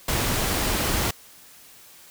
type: noise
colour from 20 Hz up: pink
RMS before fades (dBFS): -24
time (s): 0.08-1.11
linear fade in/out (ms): 5
effects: white hiss -49 dBFS RMS until 2.1 s